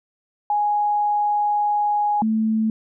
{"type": "tone pair in turn", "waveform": "sine", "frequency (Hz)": [830.6, 220], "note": ["G#5", "A3"], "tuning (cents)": [0, 0], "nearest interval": "octave + major seventh", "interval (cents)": 2300, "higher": "first", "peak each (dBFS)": -17, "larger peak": "neither", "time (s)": [[0.5, 2.22], [2.22, 2.7]], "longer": "first", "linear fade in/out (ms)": 2, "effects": []}